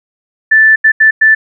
sine tone bursts at uneven times, 1760 Hz, A6, in tune, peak -3 dBFS, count 4, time 0.51-0.76 / 0.84-0.92 / 1-1.11 / 1.21-1.35 s, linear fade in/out 10 ms, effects none

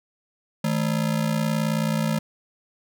square ring-modulated tone, 187.8 Hz, F#3, 26 cents sharp, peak -19 dBFS, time 0.64-2.19 s, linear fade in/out 2 ms, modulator 29.4 Hz, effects none

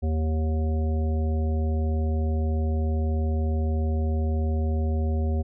harmonic tone with a mistuned harmonic, 78.4 Hz, D#2, 14 cents sharp, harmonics 1 / 3 / 5 / 7 / 9, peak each -22 / -32 / -36 / -39 / -41 dBFS, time 0.02-5.43 s, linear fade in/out 20 ms, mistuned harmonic 9, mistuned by +35 cents, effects none

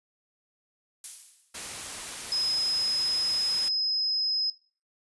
violet noise with exponential decay, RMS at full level -32 dBFS, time 1.04-1.69 s, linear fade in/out 1 ms, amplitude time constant 140 ms
white noise, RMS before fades -37 dBFS, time 1.54-3.69 s, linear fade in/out 10 ms
sine tone, 5090 Hz, D#8, 39 cents sharp, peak -24 dBFS, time 2.32-4.5 s, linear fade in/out 2 ms
effects noise-tail reverb RT60 0.4 s tail -20 dB re dry + resampled to 24000 Hz

